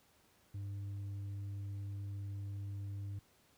triangle tone with tanh clipping, 99.9 Hz, G2, 33 cents sharp, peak -40 dBFS, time 0.54-3.19 s, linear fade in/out 5 ms, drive 8 dB, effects pink hiss -69 dBFS RMS until 3.57 s + high-pass 60 Hz 12 dB/octave

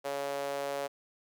sawtooth tone with high-pass filter, 140.4 Hz, C#3, 22 cents sharp, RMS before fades -35 dBFS, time 0.04-0.88 s, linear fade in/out 20 ms, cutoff 550 Hz, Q 3.3, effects none

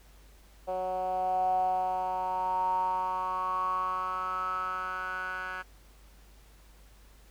10% pulse tone with band-pass filter sweep, 185 Hz, F#3, in tune, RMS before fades -31 dBFS, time 0.67-5.63 s, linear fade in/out 20 ms, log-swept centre 630 to 1600 Hz, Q 9.5, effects added 50 Hz sine -54 dBFS peak until 7.3 s + pink hiss -61 dBFS RMS until 7.3 s

